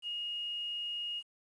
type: tone with quantisation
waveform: sine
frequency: 2864 Hz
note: F7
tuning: 43 cents sharp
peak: -35 dBFS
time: 0.02-1.23 s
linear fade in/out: 50 ms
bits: 10
effects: resampled to 24000 Hz